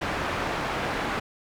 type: low-pass noise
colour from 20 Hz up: white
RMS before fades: -29 dBFS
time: 0.01-1.2 s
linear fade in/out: 10 ms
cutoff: 1500 Hz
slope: 12 dB/octave
effects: none